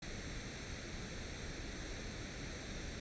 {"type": "noise with comb filter", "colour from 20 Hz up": "pink", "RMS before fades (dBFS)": -45, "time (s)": [0.02, 3], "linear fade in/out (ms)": 5, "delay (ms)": 0.5, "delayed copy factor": 0.6, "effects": ["resampled to 16000 Hz"]}